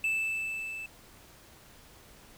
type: tone with level ramp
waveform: triangle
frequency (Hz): 2637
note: E7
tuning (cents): 0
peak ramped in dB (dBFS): -24 to -36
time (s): 0.04-0.86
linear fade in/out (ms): 2
effects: pink hiss -55 dBFS RMS until 2.37 s